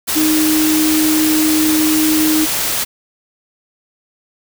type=tone in noise; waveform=sine; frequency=311.1 Hz; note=D#4; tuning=in tune; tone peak=-12 dBFS; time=0.15-2.46 s; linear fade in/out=20 ms; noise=white; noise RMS=-18 dBFS; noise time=0.07-2.85 s; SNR=+3 dB; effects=none